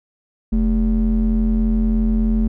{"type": "ring-modulated tone", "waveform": "triangle", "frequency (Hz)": 87.31, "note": "F2", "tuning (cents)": 0, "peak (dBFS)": -9, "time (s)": [0.52, 2.48], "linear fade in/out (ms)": 10, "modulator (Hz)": 133, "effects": []}